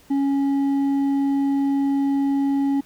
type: tone with hard clipping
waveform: sine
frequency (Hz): 277.2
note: C#4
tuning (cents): 0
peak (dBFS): -19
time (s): 0.1-2.81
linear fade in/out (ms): 10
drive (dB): 4
effects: pink hiss -53 dBFS RMS until 2.85 s